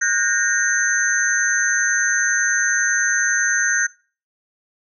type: tone cluster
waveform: sine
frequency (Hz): 1458 / 1598 / 1850 / 6240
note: F#6 / G6 / A#6 / G8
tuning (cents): -26 / +33 / -14 / -9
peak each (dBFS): -22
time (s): 0.01-3.87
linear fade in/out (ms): 10
effects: noise-tail reverb RT60 0.4 s tail -22 dB re dry